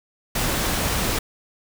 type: noise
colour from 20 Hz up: pink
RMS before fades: -23 dBFS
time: 0.35-1.19 s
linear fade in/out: 5 ms
effects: none